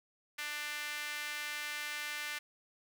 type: tone with high-pass filter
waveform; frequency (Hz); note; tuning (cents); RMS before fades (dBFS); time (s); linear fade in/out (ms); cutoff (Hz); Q
sawtooth; 296.4; D4; +16; -40; 0.38-2.39; 10; 1900; 2
effects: none